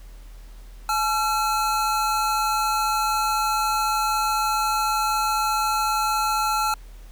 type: tone pair together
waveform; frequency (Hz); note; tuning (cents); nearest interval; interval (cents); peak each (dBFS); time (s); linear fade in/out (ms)
square; 854.9 / 1357; G#5 / E6; +50 / +50; minor sixth; 800; -24; 0.89-6.74; 2
effects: added 40 Hz sine -39 dBFS peak until 7.11 s + pink hiss -54 dBFS RMS until 7.11 s